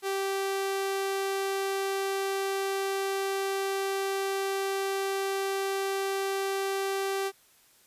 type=tone; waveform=sawtooth; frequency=390 Hz; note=G4; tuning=9 cents flat; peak=-24 dBFS; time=0.02-7.32 s; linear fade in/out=50 ms; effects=white hiss -61 dBFS RMS until 7.86 s + resampled to 32000 Hz